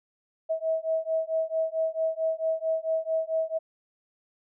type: beating tone pair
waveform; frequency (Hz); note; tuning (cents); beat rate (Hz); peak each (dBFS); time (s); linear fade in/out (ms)
sine; 642 / 646.5; E5 / E5; -46 / -34; 4.5; -28; 0.49-3.59; 20
effects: none